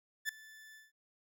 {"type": "tone with ADSR envelope", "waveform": "40% pulse", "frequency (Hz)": 1751, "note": "A6", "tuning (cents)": -9, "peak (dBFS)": -30, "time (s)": [0.25, 0.92], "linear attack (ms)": 40, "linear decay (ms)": 3, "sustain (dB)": -22, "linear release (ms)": 170, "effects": []}